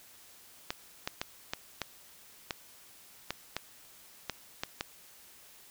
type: clicks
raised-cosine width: 0.2 ms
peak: -15 dBFS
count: 11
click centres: 0.705 / 1.075 / 1.215 / 1.535 / 1.817 / 2.508 / 3.306 / 3.566 / 4.297 / 4.635 / 4.809 s
effects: white hiss -56 dBFS RMS until 5.7 s